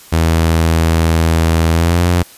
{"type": "tone with pitch glide", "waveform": "sawtooth", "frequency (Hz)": [81.8, 87.67], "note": ["E2", "F2"], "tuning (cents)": [-13, 7], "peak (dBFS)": -6, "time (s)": [0.12, 2.23], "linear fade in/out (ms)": 10, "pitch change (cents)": 120, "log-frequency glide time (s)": [1.71, 2.05], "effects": ["white hiss -40 dBFS RMS until 2.37 s", "resampled to 32000 Hz"]}